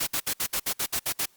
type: noise bursts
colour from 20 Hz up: white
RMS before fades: -27 dBFS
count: 10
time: 0-1.259 s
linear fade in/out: 10 ms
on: 71 ms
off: 61 ms
effects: white hiss -61 dBFS RMS until 1.36 s + Opus 48 kbps